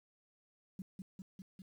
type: tone with echo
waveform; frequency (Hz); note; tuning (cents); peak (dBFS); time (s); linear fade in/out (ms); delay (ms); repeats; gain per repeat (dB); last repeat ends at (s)
sine; 188.9; F#3; +36; -40; 0.79-0.82; 2; 200; 4; -2; 1.62
effects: 11-bit